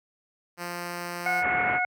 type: tone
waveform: 5% pulse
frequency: 174.61 Hz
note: F3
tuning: in tune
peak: -21 dBFS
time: 0.57-1.44 s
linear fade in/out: 50 ms
type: harmonic tone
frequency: 728 Hz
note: F#5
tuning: 28 cents flat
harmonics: 1 / 2 / 3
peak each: -27 / -29 / -27 dBFS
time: 1.26-1.85 s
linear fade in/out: 2 ms
type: low-pass noise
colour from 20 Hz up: white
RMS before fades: -31 dBFS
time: 1.4-1.8 s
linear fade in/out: 50 ms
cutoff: 2300 Hz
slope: 48 dB/octave
effects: high-pass 80 Hz 12 dB/octave